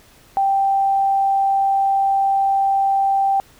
sine tone, 784 Hz, G5, in tune, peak -14 dBFS, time 0.37-3.4 s, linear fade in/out 0 ms, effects pink hiss -50 dBFS RMS until 3.59 s

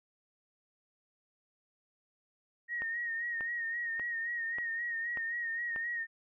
sine tone with vibrato, 1865 Hz, A#6, in tune, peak -33 dBFS, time 2.68-6.07 s, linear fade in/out 50 ms, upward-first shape sine, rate 3.8 Hz, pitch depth 46 cents each way
click train, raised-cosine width 0.5 ms, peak -28 dBFS, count 6, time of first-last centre 2.82-5.761 s, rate 1.7 Hz
effects none

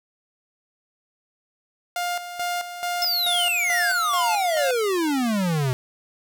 sawtooth tone with tremolo, 705 Hz, F5, 16 cents sharp, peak -20 dBFS, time 1.96-4.71 s, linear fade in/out 2 ms, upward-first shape square, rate 2.3 Hz, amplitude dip 65%
square exponential sweep, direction down, 5274 to 123.4 Hz, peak -21 dBFS, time 3.02-5.73 s, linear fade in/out 0 ms
effects none

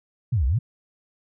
sine exponential two-way sweep, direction down then up, 138.59 to 58.27 to 138.59 Hz, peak -18 dBFS, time 0.32-0.59 s, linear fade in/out 10 ms, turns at 0.46 s, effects none

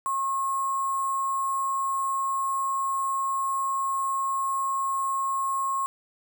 sine tone with sample-and-hold, 1081 Hz, C#6, 44 cents flat, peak -24 dBFS, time 0.06-5.86 s, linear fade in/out 0 ms, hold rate 8820 Hz, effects none

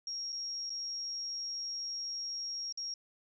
sine tone with dropouts, 5588 Hz, F8, in tune, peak -36 dBFS, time 0.07-2.94 s, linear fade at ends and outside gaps 2 ms, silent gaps 0.322-0.326 / 0.696-0.702 / 2.725-2.774 s, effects none

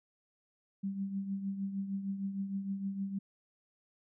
sine tone with tremolo, 196 Hz, G3, in tune, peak -31 dBFS, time 0.83-3.19 s, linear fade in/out 10 ms, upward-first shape triangle, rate 6.5 Hz, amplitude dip 65%, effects none

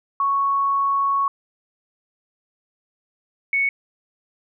sine tone pair in turn, 1108.7 / 2217 Hz, C#6 / C#7, 0 / 0 cents, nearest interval octave, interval 1200 cents, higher second, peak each -17 dBFS, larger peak neither, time 0.2-1.28 / 3.53-3.69 s, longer first, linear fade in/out 2 ms, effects none

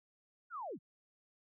sine linear sweep, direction down, 1499 to 108.5 Hz, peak -40 dBFS, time 0.5-0.79 s, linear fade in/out 50 ms, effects none

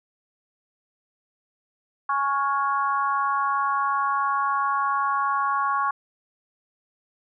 harmonic tone with a mistuned harmonic, 277.2 Hz, C#4, in tune, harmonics 3 / 4 / 5 / 6, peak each -29 / -22 / -30 / -36 dBFS, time 2.09-5.91 s, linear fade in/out 5 ms, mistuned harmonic 5, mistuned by +34 cents, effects none

